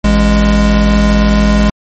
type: tone pair together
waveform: square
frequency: 54.67 / 206.4 Hz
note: A1 / G#3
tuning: -10 / -10 cents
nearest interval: octave + major seventh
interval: 2300 cents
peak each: -10 dBFS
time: 0.04-1.7 s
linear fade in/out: 5 ms
effects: low-pass 7000 Hz 12 dB/octave + MP3 32 kbps